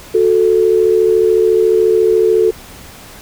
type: tone pair together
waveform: sine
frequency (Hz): 366.2 / 440.2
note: F#4 / A4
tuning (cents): -18 / +1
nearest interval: minor third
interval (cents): 319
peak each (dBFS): -12 / -10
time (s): 0.14-2.51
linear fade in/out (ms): 10
effects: pink hiss -36 dBFS RMS until 3.21 s